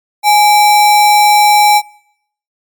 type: tone with sample-and-hold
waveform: sine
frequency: 834 Hz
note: G#5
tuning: 7 cents sharp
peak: -4 dBFS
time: 0.23-1.82 s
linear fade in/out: 50 ms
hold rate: 3150 Hz
effects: noise-tail reverb RT60 0.7 s tail -24 dB re dry + MP3 96 kbps